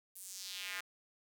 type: tone with high-pass filter sweep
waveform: square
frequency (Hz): 94.7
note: F#2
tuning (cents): +41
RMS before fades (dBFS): -45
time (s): 0.15-0.81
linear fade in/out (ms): 10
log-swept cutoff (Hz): 11000 to 1600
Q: 2
effects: 11-bit